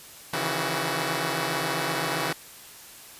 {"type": "tone cluster", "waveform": "5% pulse", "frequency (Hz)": [138.1, 159.9, 167.5, 375.2], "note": ["C#3", "D#3", "E3", "F#4"], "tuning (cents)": [-6, 48, 28, 24], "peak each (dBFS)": -20, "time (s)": [0.33, 2.33], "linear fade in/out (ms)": 5, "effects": ["white hiss -46 dBFS RMS until 3.19 s", "resampled to 32000 Hz"]}